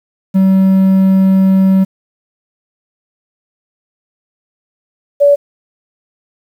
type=tone pair in turn; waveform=triangle / sine; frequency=190.9 / 572.1 Hz; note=G3 / D5; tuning=-46 / -45 cents; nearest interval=octave + perfect fifth; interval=1901 cents; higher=second; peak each=-4 dBFS; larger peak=neither; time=0.34-1.85 / 5.2-5.36 s; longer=first; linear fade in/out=20 ms; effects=7-bit